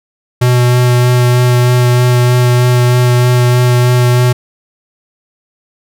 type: tone with vibrato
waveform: square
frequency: 123.47 Hz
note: B2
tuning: in tune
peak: -7 dBFS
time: 0.41-4.33 s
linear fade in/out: 10 ms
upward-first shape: sine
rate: 3.2 Hz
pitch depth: 11 cents each way
effects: none